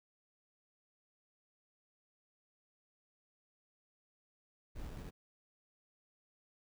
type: noise with sample-and-hold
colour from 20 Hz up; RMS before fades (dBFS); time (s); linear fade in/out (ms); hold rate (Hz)
brown; -45; 4.75-5.11; 20; 2100
effects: none